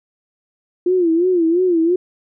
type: tone with vibrato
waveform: sine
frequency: 346.8 Hz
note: F4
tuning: 12 cents flat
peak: -12 dBFS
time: 0.86-1.96 s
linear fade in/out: 5 ms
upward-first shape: sine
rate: 2.9 Hz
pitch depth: 120 cents each way
effects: none